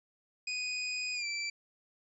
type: tone with pitch glide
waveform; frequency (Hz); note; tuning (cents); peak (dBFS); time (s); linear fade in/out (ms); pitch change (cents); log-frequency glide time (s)
25% pulse; 2489 to 2336; D#7 to D7; 0 to -10; -30; 0.47-1.5; 5; -110; 1.14-1.26
effects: resampled to 24000 Hz